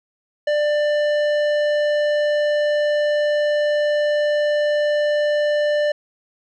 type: tone with tanh clipping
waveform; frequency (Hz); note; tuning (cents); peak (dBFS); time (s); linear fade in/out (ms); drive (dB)
sine; 593; D5; +17; -18; 0.47-5.92; 5; 13
effects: none